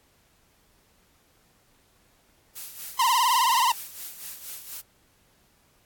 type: noise with tremolo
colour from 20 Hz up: blue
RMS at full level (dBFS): -36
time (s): 2.55-4.82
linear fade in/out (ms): 20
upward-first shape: sine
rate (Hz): 4.2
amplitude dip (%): 60
type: tone with vibrato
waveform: 45% pulse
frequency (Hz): 980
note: B5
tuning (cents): -14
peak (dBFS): -19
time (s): 2.99-3.72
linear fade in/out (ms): 5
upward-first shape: triangle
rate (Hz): 19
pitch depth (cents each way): 160
effects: pink hiss -63 dBFS RMS until 5.85 s + AAC 64 kbps